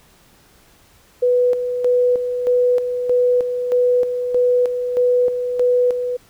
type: tone with tremolo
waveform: sine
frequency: 493.9 Hz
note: B4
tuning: in tune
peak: -12 dBFS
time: 1.22-6.17 s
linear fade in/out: 10 ms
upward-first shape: square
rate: 1.6 Hz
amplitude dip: 55%
effects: pink hiss -52 dBFS RMS until 6.29 s